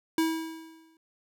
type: tone with exponential decay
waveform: square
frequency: 323.3 Hz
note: E4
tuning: 34 cents flat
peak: -22 dBFS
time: 0.18-0.97 s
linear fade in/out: 2 ms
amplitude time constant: 170 ms
effects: none